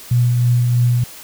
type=tone with tremolo; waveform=sine; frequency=121.7 Hz; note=B2; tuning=25 cents flat; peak=-10 dBFS; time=0.11-1.04 s; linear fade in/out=5 ms; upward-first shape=triangle; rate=3.1 Hz; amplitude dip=30%; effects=white hiss -37 dBFS RMS until 1.23 s